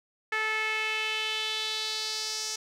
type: tone with band-pass filter sweep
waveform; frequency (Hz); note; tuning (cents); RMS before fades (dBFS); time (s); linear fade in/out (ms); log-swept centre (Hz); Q
sawtooth; 435.6; A4; -17; -31; 0.32-2.56; 5; 1900 to 5800; 3
effects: none